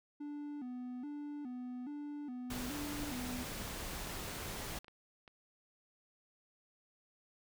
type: tone with vibrato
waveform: triangle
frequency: 269.8 Hz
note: C#4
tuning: 47 cents flat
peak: -39 dBFS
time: 0.2-3.44 s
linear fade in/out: 10 ms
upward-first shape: square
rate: 1.2 Hz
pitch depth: 140 cents each way
type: noise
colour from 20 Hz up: pink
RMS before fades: -43 dBFS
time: 2.5-4.79 s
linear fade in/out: 5 ms
type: clicks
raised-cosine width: 0.3 ms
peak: -39 dBFS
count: 5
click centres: 2.923 / 4.36 / 4.845 / 4.882 / 5.278 s
effects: none